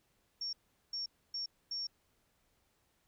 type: tone bursts at uneven times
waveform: sine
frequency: 5500 Hz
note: F8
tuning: 27 cents flat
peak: -36 dBFS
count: 4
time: 0.41-0.53 / 0.93-1.06 / 1.34-1.46 / 1.71-1.87 s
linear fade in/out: 5 ms
effects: pink hiss -75 dBFS RMS until 3.07 s